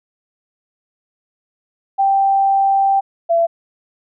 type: tone pair in turn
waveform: sine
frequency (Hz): 784 / 673.3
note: G5 / E5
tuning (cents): 0 / +36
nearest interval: minor third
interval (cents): 264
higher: first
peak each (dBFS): -11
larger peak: neither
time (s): 1.98-3.01 / 3.29-3.47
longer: first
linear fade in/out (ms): 20
effects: none